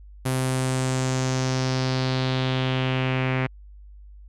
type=tone with low-pass filter sweep; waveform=sawtooth; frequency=130 Hz; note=C3; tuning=11 cents flat; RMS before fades=-24 dBFS; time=0.25-3.47 s; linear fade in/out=10 ms; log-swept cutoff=11000 to 2200 Hz; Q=3; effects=added 50 Hz sine -42 dBFS peak until 4.28 s